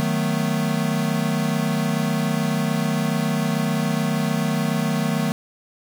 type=chord; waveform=square; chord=B dominant seventh; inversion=first; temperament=equal; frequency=155.56 / 185 / 220 / 246.9 Hz; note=D#3 / F#3 / A3 / B3; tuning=0 / 0 / 0 / 0 cents; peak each=-25 / -27 / -25 / -29 dBFS; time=0-5.32 s; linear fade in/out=0 ms; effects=none